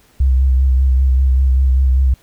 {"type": "tone with vibrato", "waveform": "sine", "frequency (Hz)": 65.41, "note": "C2", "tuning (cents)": 0, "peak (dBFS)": -9, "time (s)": [0.2, 2.14], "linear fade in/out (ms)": 5, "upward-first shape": "sine", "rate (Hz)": 5.1, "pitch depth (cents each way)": 38, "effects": ["pink hiss -52 dBFS RMS until 2.22 s"]}